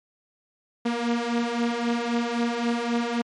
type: beating tone pair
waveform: sawtooth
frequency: 233.6 / 237.4 Hz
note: A#3 / A#3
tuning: +4 / +32 cents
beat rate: 3.8 Hz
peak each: -24 / -21 dBFS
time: 0.85-3.22 s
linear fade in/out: 10 ms
effects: low-pass 5000 Hz 12 dB/octave + MP3 48 kbps